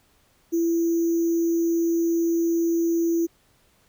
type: tone with sample-and-hold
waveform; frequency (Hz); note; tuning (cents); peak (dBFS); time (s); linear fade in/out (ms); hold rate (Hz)
sine; 335.3; E4; +30; -19; 0.52-3.27; 20; 6300
effects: pink hiss -62 dBFS RMS until 3.88 s